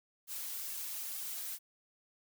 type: noise with flanger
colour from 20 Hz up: blue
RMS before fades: -41 dBFS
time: 0.27-1.59 s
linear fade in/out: 50 ms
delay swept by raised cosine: 2 to 5.3 ms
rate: 2.2 Hz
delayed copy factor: -0.8
effects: none